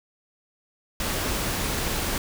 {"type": "noise", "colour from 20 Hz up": "pink", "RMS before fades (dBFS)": -27, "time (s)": [1, 2.18], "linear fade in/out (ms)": 2, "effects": []}